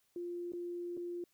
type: tone with dropouts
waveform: sine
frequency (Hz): 349.2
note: F4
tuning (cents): 0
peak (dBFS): -38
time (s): 0.16-1.24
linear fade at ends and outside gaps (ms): 2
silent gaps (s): 0.521-0.534 / 0.969-0.974
effects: white hiss -75 dBFS RMS until 1.33 s